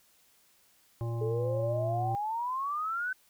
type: harmonic tone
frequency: 116.54 Hz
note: A#2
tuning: in tune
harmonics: 1 / 3 / 5 / 7 / 9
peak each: -31 / -41 / -45 / -48 / -50 dBFS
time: 1.01-2.15 s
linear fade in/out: 0 ms
type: exponential sweep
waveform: sine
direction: up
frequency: 425.9 to 1536 Hz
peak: -30 dBFS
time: 1.21-3.13 s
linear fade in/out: 5 ms
effects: white hiss -65 dBFS RMS until 3.29 s